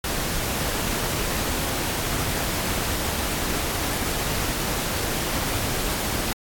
pink noise, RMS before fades -26 dBFS, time 0.04-6.33 s, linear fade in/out 2 ms, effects AAC 64 kbps

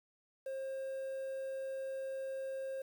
triangle tone with quantisation, 534 Hz, C5, 35 cents sharp, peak -36 dBFS, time 0.46-2.82 s, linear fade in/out 5 ms, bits 10, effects none

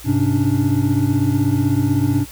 triangle tone cluster, 101.7 / 130.5 / 281.4 / 297.4 Hz, G#2 / C3 / C#4 / D4, -36 / -4 / +26 / +22 cents, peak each -18 dBFS, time 0.04-2.26 s, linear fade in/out 50 ms, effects added 60 Hz sine -40 dBFS peak until 2.31 s + white hiss -39 dBFS RMS until 2.31 s

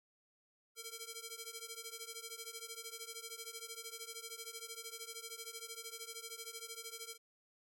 5% pulse ring-modulated tone, 911 Hz, A#5, 40 cents flat, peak -31 dBFS, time 0.75-7.18 s, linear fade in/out 50 ms, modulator 1360 Hz, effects none

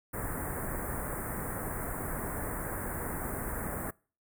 pink band-stop noise, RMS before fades -36 dBFS, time 0.13-3.91 s, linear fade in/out 10 ms, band 1900 to 8700 Hz, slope 48 dB/octave, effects noise-tail reverb RT60 0.4 s tail -25 dB re dry

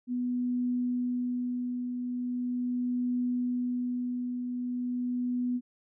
sine tone with tremolo, 246.9 Hz, B3, in tune, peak -26 dBFS, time 0.07-5.61 s, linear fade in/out 50 ms, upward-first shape triangle, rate 0.4 Hz, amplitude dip 45%, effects none

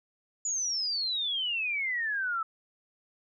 sine exponential sweep, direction down, 7000 to 1296 Hz, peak -28 dBFS, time 0.45-2.43 s, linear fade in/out 5 ms, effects none

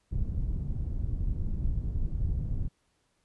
pink low-pass noise, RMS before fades -30 dBFS, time 0.11-2.69 s, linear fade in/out 20 ms, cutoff 110 Hz, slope 12 dB/octave, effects pink hiss -73 dBFS RMS until 3.24 s + resampled to 24000 Hz

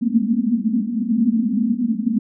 white band-pass noise, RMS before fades -19 dBFS, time 0.01-2.19 s, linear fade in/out 10 ms, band 210 to 250 Hz, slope 96 dB/octave, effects none

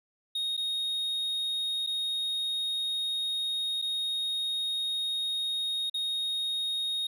triangle tone with dropouts, 3729 Hz, A#7, in tune, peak -27 dBFS, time 0.35-7.07 s, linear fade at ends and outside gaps 5 ms, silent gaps 0.568-0.575 / 1.865-1.871 / 3.817-3.822 / 5.898-5.941 s, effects none

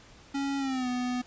square tone with pitch glide, 277.2 to 248.4 Hz, C#4 to B3, 0 to +10 cents, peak -29 dBFS, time 0.34-1.22 s, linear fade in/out 10 ms, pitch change -190 cents, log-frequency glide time 0.58-0.88 s, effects pink hiss -54 dBFS RMS until 1.26 s + resampled to 16000 Hz

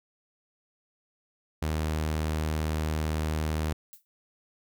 sawtooth tone, 77.78 Hz, D#2, in tune, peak -23 dBFS, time 1.62-3.73 s, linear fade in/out 5 ms
violet noise with exponential decay, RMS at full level -43 dBFS, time 3.93-4.05 s, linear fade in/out 0 ms, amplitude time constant 26 ms
effects none

